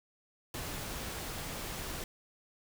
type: noise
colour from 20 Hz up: pink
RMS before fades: -40 dBFS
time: 0.54-2.04 s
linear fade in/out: 2 ms
effects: none